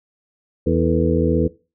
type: harmonic tone with a mistuned harmonic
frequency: 82 Hz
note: E2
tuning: 9 cents flat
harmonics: 1 / 2 / 3 / 4 / 5 / 6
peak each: -22 / -22 / -22 / -22 / -22 / -22 dBFS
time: 0.66-1.48 s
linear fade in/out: 10 ms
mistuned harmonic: 5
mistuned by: +110 cents
effects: noise-tail reverb RT60 0.3 s tail -19 dB re dry